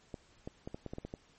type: clicks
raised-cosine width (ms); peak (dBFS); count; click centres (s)
2; -27; 9; 0.142 / 0.475 / 0.675 / 0.745 / 0.863 / 0.935 / 0.984 / 1.05 / 1.139
effects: pink hiss -65 dBFS RMS until 1.38 s + MP3 32 kbps

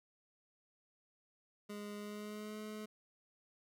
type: tone with pitch glide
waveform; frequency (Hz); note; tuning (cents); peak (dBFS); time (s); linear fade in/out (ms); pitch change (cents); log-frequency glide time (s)
25% pulse; 206.8 to 213.7; G#3 to G#3; -7 to +50; -40; 1.69-2.86; 10; +57; 1.97-2.59
effects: none

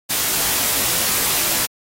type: noise with comb filter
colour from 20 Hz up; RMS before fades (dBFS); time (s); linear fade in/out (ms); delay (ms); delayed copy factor
white; -19; 0.09-1.67; 20; 18; +1
effects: AAC 48 kbps

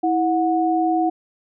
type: tone pair together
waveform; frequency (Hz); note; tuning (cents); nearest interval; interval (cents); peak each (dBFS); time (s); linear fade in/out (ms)
sine; 326.1 / 732; E4 / F#5; -19 / -19; octave + major second; 1400; -19; 0.03-1.1; 10
effects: none

